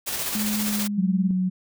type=noise with tremolo; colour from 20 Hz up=white; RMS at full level=-27 dBFS; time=0.06-0.88 s; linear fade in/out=20 ms; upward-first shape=square; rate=15 Hz; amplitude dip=30%
type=tone with pitch glide; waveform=sine; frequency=210.9 to 203.4 Hz; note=G#3 to G#3; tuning=+27 to -36 cents; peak=-24 dBFS; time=0.35-1.31 s; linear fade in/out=2 ms; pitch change=-63 cents; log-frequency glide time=0.63-1 s
type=tone; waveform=sine; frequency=184.6 Hz; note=F#3; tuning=4 cents flat; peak=-20 dBFS; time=0.97-1.5 s; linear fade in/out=20 ms
effects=none